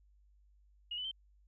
sine tone with pitch steps, 2877 / 2994 / 3116 Hz, F#7 / F#7 / G7, -49 / +20 / -11 cents, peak -37 dBFS, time 0.91-1.114 s, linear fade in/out 5 ms, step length 68 ms, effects added 50 Hz sine -63 dBFS peak until 1.47 s

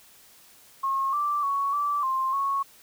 sine tone with pitch steps, 1082 / 1172 / 1114 / 1162 / 1054 / 1104 Hz, C#6 / D6 / C#6 / D6 / C6 / C#6, -42 / -4 / +8 / -19 / +12 / -7 cents, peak -23 dBFS, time 0.83-2.63 s, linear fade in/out 10 ms, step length 300 ms, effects white hiss -54 dBFS RMS until 2.82 s

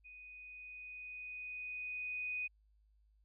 sine tone with level ramp, 2489 Hz, D#7, in tune, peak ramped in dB -52 to -36 dBFS, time 0.04-2.48 s, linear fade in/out 20 ms, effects added 52 Hz sine -67 dBFS peak until 3.24 s

